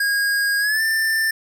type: tone with pitch glide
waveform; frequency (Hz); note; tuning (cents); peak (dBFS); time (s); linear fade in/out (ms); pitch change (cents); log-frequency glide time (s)
square; 1634 to 1781.9; G#6 to A6; -29 to +21; -18; 0-1.31; 5; +150; 0.59-0.82
effects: none